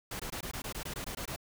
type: noise bursts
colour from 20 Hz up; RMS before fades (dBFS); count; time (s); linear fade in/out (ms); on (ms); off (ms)
pink; -39; 12; 0.11-1.362; 5; 86; 20
effects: none